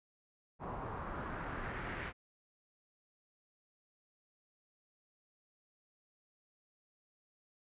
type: noise with low-pass filter sweep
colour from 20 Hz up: pink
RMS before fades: -42 dBFS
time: 0.59-2.13 s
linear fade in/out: 50 ms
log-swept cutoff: 930 to 2100 Hz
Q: 2.1
effects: resampled to 8000 Hz

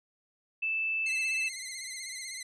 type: tone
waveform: sine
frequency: 2637 Hz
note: E7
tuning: in tune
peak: -28 dBFS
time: 0.62-1.49 s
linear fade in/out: 10 ms
type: tone with vibrato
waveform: 10% pulse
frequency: 2081 Hz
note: C7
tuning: 10 cents flat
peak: -28 dBFS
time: 1.06-2.43 s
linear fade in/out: 5 ms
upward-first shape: triangle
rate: 16 Hz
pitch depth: 76 cents each way
effects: resampled to 22050 Hz

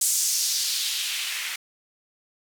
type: noise with band-pass filter sweep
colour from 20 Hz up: blue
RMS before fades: -26 dBFS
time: 0.01-1.56 s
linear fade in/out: 5 ms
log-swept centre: 7700 to 2000 Hz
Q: 1.8
effects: none

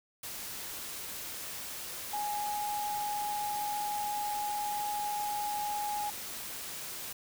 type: tone in noise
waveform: sine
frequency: 830.6 Hz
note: G#5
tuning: in tune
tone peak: -32 dBFS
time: 2.13-6.1 s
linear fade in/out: 5 ms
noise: white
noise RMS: -41 dBFS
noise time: 0.23-7.13 s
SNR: +6 dB
effects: none

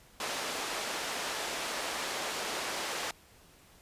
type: band-pass noise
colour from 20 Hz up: pink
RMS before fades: -36 dBFS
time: 0.2-3.11 s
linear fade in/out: 2 ms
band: 460 to 7900 Hz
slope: 12 dB/octave
effects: pink hiss -59 dBFS RMS until 3.81 s + resampled to 32000 Hz

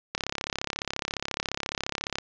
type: click train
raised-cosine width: 0.2 ms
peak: -11 dBFS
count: 71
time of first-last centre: 0.15-2.185 s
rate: 34.4 Hz
effects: resampled to 16000 Hz + 8-bit

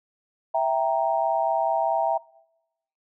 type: chord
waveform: sine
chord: E diminished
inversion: none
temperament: equal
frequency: 659.3 / 784 / 932.3 Hz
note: E5 / G5 / Bb5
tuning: 0 / 0 / 0 cents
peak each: -23 / -25 / -26 dBFS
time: 0.54-2.18 s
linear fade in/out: 10 ms
effects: noise-tail reverb RT60 0.9 s tail -24 dB re dry

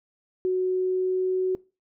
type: tone with pitch glide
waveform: sine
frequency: 369.8 to 372.2 Hz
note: F#4 to F#4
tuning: -1 to +10 cents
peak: -21 dBFS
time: 0.45-1.55 s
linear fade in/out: 0 ms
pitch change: +11 cents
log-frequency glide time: 0.63-1.43 s
effects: noise-tail reverb RT60 0.3 s tail -22 dB re dry

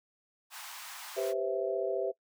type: high-pass noise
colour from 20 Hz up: pink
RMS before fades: -45 dBFS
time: 0.5-1.34 s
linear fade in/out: 50 ms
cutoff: 780 Hz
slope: 48 dB/octave
type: chord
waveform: sine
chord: C major seventh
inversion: second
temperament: equal with one note detuned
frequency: 392 / 493.9 / 528.7 / 659.3 Hz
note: G4 / B4 / C5 / E5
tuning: 0 / 0 / +18 / 0 cents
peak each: -34 / -37 / -35 / -34 dBFS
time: 1.16-2.12 s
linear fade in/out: 20 ms
effects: noise-tail reverb RT60 0.1 s tail -22 dB re dry

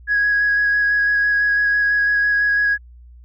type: tone with vibrato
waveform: sine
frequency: 1661.2 Hz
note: G#6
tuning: in tune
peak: -13 dBFS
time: 0.07-2.78 s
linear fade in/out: 50 ms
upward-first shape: square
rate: 6 Hz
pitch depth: 9 cents each way
effects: tanh soft clip ceiling -10 dBFS + added 60 Hz sine -40 dBFS peak until 3.24 s

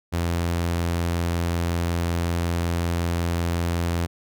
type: tone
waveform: sawtooth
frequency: 85.4 Hz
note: F2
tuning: 38 cents flat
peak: -18 dBFS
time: 0.12-4.07 s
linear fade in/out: 20 ms
effects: none

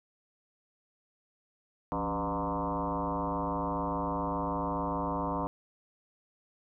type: tone with frequency modulation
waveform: sine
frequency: 601 Hz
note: D5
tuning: 40 cents sharp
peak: -29 dBFS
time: 1.92-5.47 s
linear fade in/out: 0 ms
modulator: 107 Hz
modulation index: 4.7
effects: none

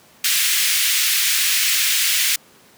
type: high-pass noise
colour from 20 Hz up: pink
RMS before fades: -18 dBFS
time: 0.24-2.36 s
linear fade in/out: 5 ms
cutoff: 2000 Hz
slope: 24 dB/octave
effects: pink hiss -50 dBFS RMS until 2.77 s + high-pass 150 Hz 12 dB/octave

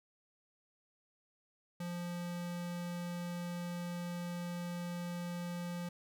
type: tone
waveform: square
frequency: 174.61 Hz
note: F3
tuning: in tune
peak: -39 dBFS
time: 1.8-5.89 s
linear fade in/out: 5 ms
effects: none

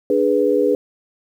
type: chord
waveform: sine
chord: G# diminished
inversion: second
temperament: equal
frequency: 293.7 / 415.3 / 493.9 Hz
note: D4 / G#4 / B4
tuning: 0 / 0 / 0 cents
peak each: -20 / -17 / -17 dBFS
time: 0.1-0.75 s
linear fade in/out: 2 ms
effects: 8-bit

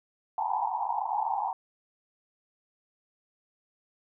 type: band-pass noise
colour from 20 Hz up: pink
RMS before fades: -30 dBFS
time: 0.38-1.53 s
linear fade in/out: 2 ms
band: 770 to 960 Hz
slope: 96 dB/octave
effects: none

